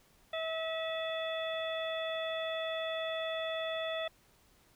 harmonic tone with a mistuned harmonic, 647 Hz, E5, 32 cents flat, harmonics 1 / 2 / 3 / 4 / 5, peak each -35 / -44 / -43 / -46 / -42 dBFS, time 0.33-4.08 s, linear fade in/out 5 ms, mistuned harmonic 5, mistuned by +110 cents, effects pink hiss -66 dBFS RMS until 4.75 s

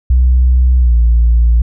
sine tone with pitch glide, 62.8 to 57.92 Hz, B1 to A#1, +30 to -10 cents, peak -4 dBFS, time 0.1-1.62 s, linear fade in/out 5 ms, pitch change -140 cents, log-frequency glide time 0.78-0.95 s, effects tanh soft clip ceiling -3 dBFS

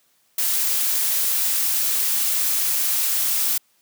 blue noise, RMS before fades -21 dBFS, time 0.38-3.58 s, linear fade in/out 5 ms, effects white hiss -63 dBFS RMS until 3.81 s + high-pass 100 Hz 12 dB/octave

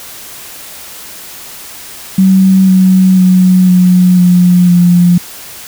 sine tone with pitch steps, 190 / 187.06 / 184.17 / 181.32 / 178.51 / 175.75 Hz, F#3 / F#3 / F#3 / F#3 / F3 / F3, +46 / +19 / -8 / -35 / +38 / +11 cents, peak -3 dBFS, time 2.18-5.18 s, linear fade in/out 5 ms, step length 500 ms, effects white hiss -29 dBFS RMS until 5.67 s

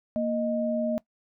sine tone pair together, 233.1 / 620.9 Hz, A#3 / D#5, 0 / -4 cents, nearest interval octave + perfect fourth, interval 1696 cents, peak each -27 dBFS, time 0.16-0.98 s, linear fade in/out 0 ms, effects noise-tail reverb RT60 0.1 s tail -20 dB re dry

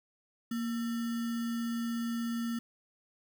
sine tone with sample-and-hold, 233.3 Hz, A#3, 2 cents sharp, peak -31 dBFS, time 0.51-2.59 s, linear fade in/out 5 ms, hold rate 1575 Hz, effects none

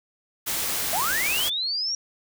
white noise, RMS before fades -27 dBFS, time 0.46-1.5 s, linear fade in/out 20 ms
sine linear sweep, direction up, 628 to 5700 Hz, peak -24 dBFS, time 0.93-1.95 s, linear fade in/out 2 ms
effects none

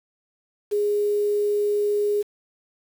sine tone with quantisation, 413.6 Hz, G#4, 7 cents flat, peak -19 dBFS, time 0.71-2.23 s, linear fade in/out 20 ms, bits 7, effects none

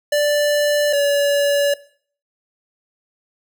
square tone pair in turn, 587.3 / 571.2 Hz, D5 / D5, 0 / -48 cents, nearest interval unison, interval 48 cents, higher first, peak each -15 dBFS, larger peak neither, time 0.12-0.93 / 0.93-1.74 s, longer neither, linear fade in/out 5 ms, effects noise-tail reverb RT60 0.5 s tail -19 dB re dry

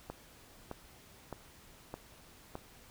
click train, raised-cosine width 1 ms, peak -26 dBFS, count 5, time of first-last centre 0.1-2.554 s, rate 1.63 Hz, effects pink hiss -58 dBFS RMS until 2.9 s

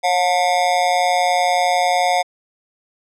square tone with amplitude modulation, 718 Hz, F5, 48 cents sharp, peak -11 dBFS, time 0.03-2.23 s, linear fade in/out 20 ms, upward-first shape sine, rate 171 Hz, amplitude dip 90%, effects low-pass 8000 Hz 12 dB/octave

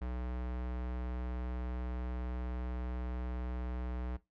square tone, 61.74 Hz, B1, in tune, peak -37 dBFS, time 0.01-4.17 s, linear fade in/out 10 ms, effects noise-tail reverb RT60 0.2 s tail -18 dB re dry + low-pass 2000 Hz 12 dB/octave

